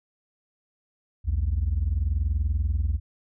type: tone pair together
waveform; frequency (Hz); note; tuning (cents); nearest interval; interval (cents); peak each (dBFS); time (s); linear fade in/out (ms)
sine; 61.63 / 82.1; B1 / E2; -3 / -6; perfect fourth; 497; -23; 1.24-3; 50
effects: tanh soft clip ceiling -18 dBFS